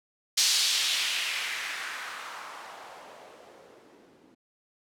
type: noise with low-pass filter sweep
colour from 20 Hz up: violet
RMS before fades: -32 dBFS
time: 0.37-4.35 s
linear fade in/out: 10 ms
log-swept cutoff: 5000 to 260 Hz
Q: 1.7
effects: none